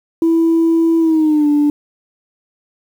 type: tone with pitch glide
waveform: sine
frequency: 329.6 to 293.6 Hz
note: E4 to D4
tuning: 0 to 0 cents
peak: -8 dBFS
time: 0.22-1.7 s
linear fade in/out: 2 ms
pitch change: -200 cents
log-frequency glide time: 0.99-1.48 s
effects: tanh soft clip ceiling -7 dBFS + 7-bit